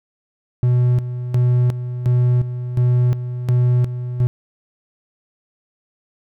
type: tone with tremolo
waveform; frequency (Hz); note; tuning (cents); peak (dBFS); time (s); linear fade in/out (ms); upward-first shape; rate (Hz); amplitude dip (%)
triangle; 123.47; B2; 0; -10; 0.63-4.27; 0; square; 1.4; 70
effects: none